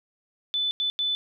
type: tone bursts at uneven times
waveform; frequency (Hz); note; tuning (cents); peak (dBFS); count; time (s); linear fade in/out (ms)
sine; 3500; A7; -10; -23; 3; 0.54-0.71 / 0.8-0.9 / 0.99-1.15; 0
effects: none

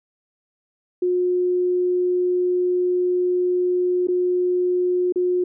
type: tone with dropouts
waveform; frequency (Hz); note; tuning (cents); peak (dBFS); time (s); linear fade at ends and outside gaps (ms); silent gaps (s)
sine; 360; F#4; -47; -17; 1.02-5.44; 5; 4.072-4.084 / 5.124-5.158
effects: none

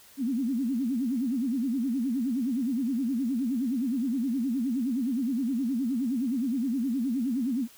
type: tone with vibrato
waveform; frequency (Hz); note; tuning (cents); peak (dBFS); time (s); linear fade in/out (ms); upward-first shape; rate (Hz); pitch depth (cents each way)
sine; 250.4; B3; +24; -25; 0.17-7.68; 50; sine; 9.6; 210
effects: white hiss -54 dBFS RMS until 7.77 s

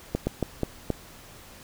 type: slowing click train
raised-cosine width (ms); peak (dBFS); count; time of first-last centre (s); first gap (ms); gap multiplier
2; -11; 5; 0.15-0.903; 120; 1.31
effects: pink hiss -48 dBFS RMS until 1.63 s

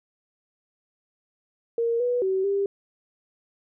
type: tone with pitch steps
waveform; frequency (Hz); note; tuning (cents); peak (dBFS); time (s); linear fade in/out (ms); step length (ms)
sine; 465 / 489.5 / 380.4 / 397.7; A#4 / B4 / F#4 / G4; -4 / -15 / +48 / +25; -21; 1.78-2.66; 2; 220
effects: none

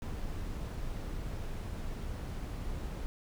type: noise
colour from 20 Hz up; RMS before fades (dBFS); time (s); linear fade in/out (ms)
brown; -38; 0.02-3.06; 0
effects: none

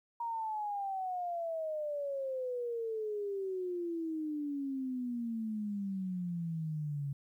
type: exponential sweep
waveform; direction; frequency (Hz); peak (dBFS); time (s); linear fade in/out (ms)
sine; down; 945 to 138.59; -34; 0.2-7.13; 5
effects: 12-bit

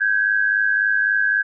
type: tone pair together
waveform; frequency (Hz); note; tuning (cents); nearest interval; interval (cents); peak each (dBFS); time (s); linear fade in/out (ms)
sine; 1555.3 / 1659; G6 / G#6; -14 / -2; minor second; 112; -18 / -19; 0-1.43; 20
effects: none

